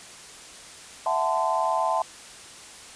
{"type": "chord", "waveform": "sine", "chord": "F# half-diminished seventh", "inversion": "third", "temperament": "equal with one note detuned", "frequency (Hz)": [659.3, 740, 880, 1027.3], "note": ["E5", "F#5", "A5", "C6"], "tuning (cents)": [0, 0, 0, -32], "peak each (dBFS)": [-27, -29, -26, -27], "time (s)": [1.06, 2.02], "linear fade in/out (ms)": 2, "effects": ["white hiss -44 dBFS RMS until 2.95 s", "resampled to 22050 Hz"]}